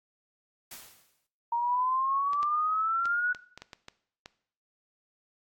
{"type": "noise with exponential decay", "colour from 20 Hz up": "white", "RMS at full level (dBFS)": -41, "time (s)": [0.71, 1.27], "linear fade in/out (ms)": 5, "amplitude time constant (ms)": 120}
{"type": "exponential sweep", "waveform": "sine", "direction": "up", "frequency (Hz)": [932.3, 1480], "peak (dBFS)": -25, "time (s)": [1.52, 3.33], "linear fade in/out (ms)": 5}
{"type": "clicks", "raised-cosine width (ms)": 0.2, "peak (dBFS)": -25, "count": 9, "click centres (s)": [2.333, 2.43, 3.056, 3.348, 3.576, 3.62, 3.732, 3.884, 4.259]}
{"effects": ["noise-tail reverb RT60 0.6 s tail -18 dB re dry", "AAC 64 kbps"]}